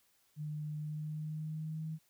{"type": "tone with pitch glide", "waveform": "sine", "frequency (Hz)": [151.2, 158.17], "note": ["D#3", "D#3"], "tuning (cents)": [-49, 29], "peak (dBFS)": -37, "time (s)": [0.36, 1.99], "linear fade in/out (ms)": 50, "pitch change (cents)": 78, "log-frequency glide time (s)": [0.77, 1.88], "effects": ["white hiss -72 dBFS RMS until 2.09 s"]}